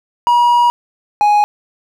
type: tone pair in turn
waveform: triangle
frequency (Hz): 960 / 831.3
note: B5 / G#5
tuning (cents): -49 / +1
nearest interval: major second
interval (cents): 250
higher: first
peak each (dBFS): -6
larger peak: neither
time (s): 0.27-0.7 / 1.21-1.44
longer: first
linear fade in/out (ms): 0
effects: none